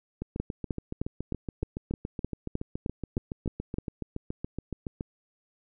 two click trains, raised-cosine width 3 ms, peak -16 / -20 dBFS, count 12 / 35, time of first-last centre 0.4-3.785 / 0.22-5.009 s, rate 3.25 / 7.1 Hz, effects none

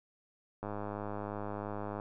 click train, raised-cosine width 1 ms, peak -25 dBFS, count 142, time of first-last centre 0.63-1.999 s, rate 103 Hz, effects none

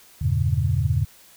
sine chord, E diminished seventh, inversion none, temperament equal with one note detuned, 82.41 / 98 / 116.54 / 141.1 Hz, E2 / G2 / Bb2 / Db3, 0 / 0 / 0 / +31 cents, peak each -24 dBFS, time 0.21-1.05 s, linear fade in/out 10 ms, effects white hiss -51 dBFS RMS until 1.36 s

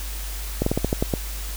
slowing click train, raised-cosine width 2 ms, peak -7 dBFS, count 8, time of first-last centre 0.62-1.138 s, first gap 44 ms, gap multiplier 1.17, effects added 50 Hz sine -29 dBFS peak until 1.56 s + white hiss -36 dBFS RMS until 1.56 s

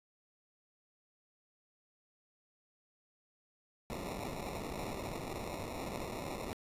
violet noise with sample-and-hold, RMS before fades -41 dBFS, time 3.9-6.53 s, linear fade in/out 0 ms, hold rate 1575 Hz, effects resampled to 32000 Hz

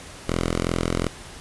5% pulse tone, 42.69 Hz, F1, 39 cents flat, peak -11 dBFS, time 0.27-1.09 s, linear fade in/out 20 ms, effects pink hiss -41 dBFS RMS until 1.4 s + resampled to 24000 Hz

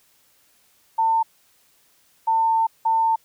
sine tone bursts at uneven times, 899 Hz, A5, 37 cents sharp, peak -16 dBFS, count 3, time 0.98-1.23 / 2.27-2.67 / 2.85-3.16 s, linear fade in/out 10 ms, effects white hiss -60 dBFS RMS until 3.24 s

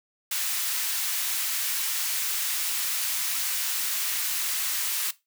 white high-pass noise, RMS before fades -28 dBFS, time 0.31-5.11 s, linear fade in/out 5 ms, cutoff 1400 Hz, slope 12 dB/octave, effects noise-tail reverb RT60 0.2 s tail -17 dB re dry

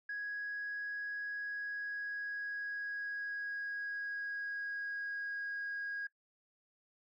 sine tone with pitch glide, 1661.2 to 1640.2 Hz, G#6 to G#6, 0 to -22 cents, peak -36 dBFS, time 0.09-6.07 s, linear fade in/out 5 ms, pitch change -22 cents, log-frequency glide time 1.28-5.68 s, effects noise-tail reverb RT60 0.1 s tail -18 dB re dry + tanh soft clip ceiling -34 dBFS

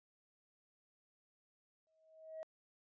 sine tone with exponential growth, 637 Hz, D#5, 41 cents sharp, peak -40 dBFS, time 1.87-2.43 s, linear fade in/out 0 ms, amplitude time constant 120 ms, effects tanh soft clip ceiling -41 dBFS + resampled to 16000 Hz

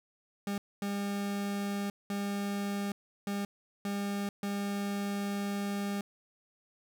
40% pulse tone bursts at uneven times, 201.2 Hz, G3, 45 cents sharp, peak -31 dBFS, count 6, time 0.47-0.58 / 0.82-1.9 / 2.1-2.92 / 3.27-3.45 / 3.85-4.29 / 4.43-6.01 s, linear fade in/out 2 ms, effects none

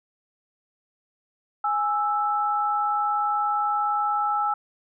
sine tone pair together, 830.6 / 1318.5 Hz, G#5 / E6, 0 / 0 cents, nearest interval minor sixth, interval 800 cents, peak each -24 dBFS, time 1.64-4.54 s, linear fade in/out 5 ms, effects none

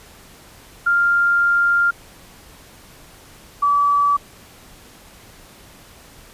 sine tone pair in turn, 1396.9 / 1149.3 Hz, F6 / D6, 0 / -38 cents, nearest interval minor third, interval 338 cents, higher first, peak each -13 dBFS, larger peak neither, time 0.86-1.91 / 3.62-4.17 s, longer first, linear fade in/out 10 ms, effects pink hiss -45 dBFS RMS until 6.33 s + resampled to 32000 Hz

